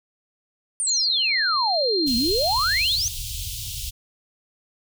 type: exponential two-way sweep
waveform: sine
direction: down then up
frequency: 9397 to 222.4 to 6420 Hz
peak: -21 dBFS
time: 0.8-3.08 s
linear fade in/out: 0 ms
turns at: 2.16 s
type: tone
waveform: sine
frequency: 4186 Hz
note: C8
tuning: in tune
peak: -22 dBFS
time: 0.87-2.96 s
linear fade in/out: 5 ms
type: band-stop noise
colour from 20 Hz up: pink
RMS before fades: -31 dBFS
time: 2.06-3.91 s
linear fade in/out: 20 ms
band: 120 to 2900 Hz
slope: 48 dB/octave
effects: none